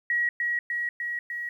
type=tone with echo; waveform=sine; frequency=1910 Hz; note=A#6; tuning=42 cents sharp; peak=-22 dBFS; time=0.1-0.29 s; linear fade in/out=2 ms; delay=300 ms; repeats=4; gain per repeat=-2 dB; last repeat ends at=1.49 s; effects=10-bit